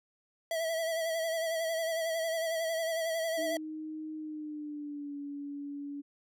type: tone with vibrato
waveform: square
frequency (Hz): 654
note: E5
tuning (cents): -14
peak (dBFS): -31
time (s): 0.51-3.57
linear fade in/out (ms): 2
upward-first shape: sine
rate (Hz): 11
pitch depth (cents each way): 40
type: tone with pitch glide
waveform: sine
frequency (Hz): 311.1 to 285.3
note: D#4 to C#4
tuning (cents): 0 to +50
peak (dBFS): -37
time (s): 3.37-6.02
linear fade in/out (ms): 20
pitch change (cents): -150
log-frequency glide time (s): 4.15-5.16
effects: none